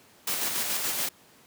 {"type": "noise with tremolo", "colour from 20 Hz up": "white", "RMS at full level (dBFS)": -28, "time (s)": [0.27, 1.09], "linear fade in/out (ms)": 5, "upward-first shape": "square", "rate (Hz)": 7, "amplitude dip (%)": 30, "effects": ["pink hiss -56 dBFS RMS until 1.46 s", "high-pass 150 Hz 12 dB/octave"]}